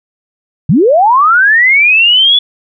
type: linear sweep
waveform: sine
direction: up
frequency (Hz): 122.1 to 3454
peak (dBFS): -4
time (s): 0.69-2.39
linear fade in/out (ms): 5
effects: none